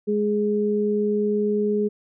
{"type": "tone pair together", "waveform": "sine", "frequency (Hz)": [208.7, 417.3], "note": ["G#3", "G#4"], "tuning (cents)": [9, 8], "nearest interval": "octave", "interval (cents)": 1199, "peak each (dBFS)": [-23, -21], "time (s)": [0.07, 1.89], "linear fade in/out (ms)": 20, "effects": []}